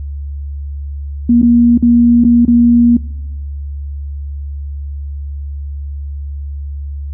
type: tone with dropouts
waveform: sine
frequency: 237.8 Hz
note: A#3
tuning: 35 cents sharp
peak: -5 dBFS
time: 1.29-2.97 s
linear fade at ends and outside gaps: 5 ms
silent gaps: 1.418-1.427 / 1.777-1.825 / 2.24-2.247 / 2.452-2.479 s
effects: noise-tail reverb RT60 1.0 s tail -20 dB re dry + added 71 Hz sine -20 dBFS peak until 7.13 s